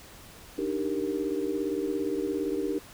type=chord; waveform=sine; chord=Eb major seventh; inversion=third; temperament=equal; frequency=293.7 / 311.1 / 392 / 466.2 Hz; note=D4 / Eb4 / G4 / Bb4; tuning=0 / 0 / 0 / 0 cents; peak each=-33 / -33 / -31 / -34 dBFS; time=0.58-2.79 s; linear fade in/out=5 ms; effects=pink hiss -49 dBFS RMS until 2.93 s